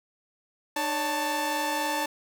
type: tone cluster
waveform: sawtooth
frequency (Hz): 302.9 / 562 / 885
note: D#4 / C#5 / A5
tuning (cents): -46 / +24 / +10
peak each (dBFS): -30 / -30 / -24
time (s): 0.76-2.06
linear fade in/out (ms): 5
effects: 10-bit